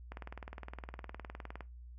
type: click train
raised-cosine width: 0.5 ms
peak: -29 dBFS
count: 30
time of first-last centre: 0.12-1.607 s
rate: 19.5 Hz
effects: noise-tail reverb RT60 0.2 s tail -18 dB re dry + added 60 Hz sine -48 dBFS peak until 1.98 s